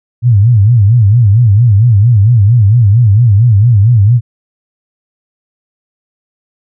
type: tone with vibrato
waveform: sine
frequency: 110 Hz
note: A2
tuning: in tune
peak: -3 dBFS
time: 0.22-4.21 s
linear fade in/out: 50 ms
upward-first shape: sine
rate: 4.4 Hz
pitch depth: 210 cents each way
effects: none